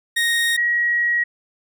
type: tone pair in turn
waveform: 30% pulse / sine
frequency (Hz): 1864.7 / 1903.9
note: A#6 / A#6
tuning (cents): 0 / +36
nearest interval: unison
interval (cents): 36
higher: second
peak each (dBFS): -14 / -16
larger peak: first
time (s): 0.16-0.57 / 0.57-1.24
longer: second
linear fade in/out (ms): 10
effects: none